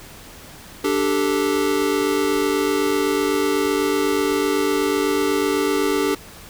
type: chord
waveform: square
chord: D suspended fourth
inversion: none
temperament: equal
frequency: 293.7 / 392 / 440 Hz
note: D4 / G4 / A4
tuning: 0 / 0 / 0 cents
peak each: -23 / -22 / -24 dBFS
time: 0.84-6.15 s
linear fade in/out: 5 ms
effects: pink hiss -41 dBFS RMS until 6.49 s